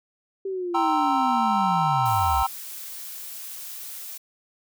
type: linear sweep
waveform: sine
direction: down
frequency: 391.7 to 58.7 Hz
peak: -26 dBFS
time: 0.45-2.43 s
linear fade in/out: 5 ms
type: chord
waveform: triangle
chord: C dominant seventh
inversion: second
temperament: equal with one note detuned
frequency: 780.4 / 932.3 / 1046.5 / 1318.5 Hz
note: G5 / Bb5 / C6 / E6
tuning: -8 / 0 / 0 / 0 cents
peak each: -22 / -23 / -26 / -25 dBFS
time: 0.74-2.47 s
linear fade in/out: 10 ms
type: noise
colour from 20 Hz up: blue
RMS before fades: -37 dBFS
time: 2.05-4.18 s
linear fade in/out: 10 ms
effects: none